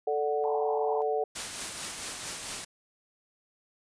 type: chord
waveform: sine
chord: D major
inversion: second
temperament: equal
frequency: 440 / 587.3 / 740 Hz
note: A4 / D5 / F#5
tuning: 0 / 0 / 0 cents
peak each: -28 / -34 / -31 dBFS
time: 0.07-1.24 s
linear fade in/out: 5 ms
type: band-pass noise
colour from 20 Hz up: white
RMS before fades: -37 dBFS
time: 0.44-1.02 s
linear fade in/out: 0 ms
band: 740 to 980 Hz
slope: 96 dB/octave
type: noise with tremolo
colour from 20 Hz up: white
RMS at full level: -34 dBFS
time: 1.35-2.65 s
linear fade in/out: 10 ms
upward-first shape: triangle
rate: 4.5 Hz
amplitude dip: 40%
effects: resampled to 22050 Hz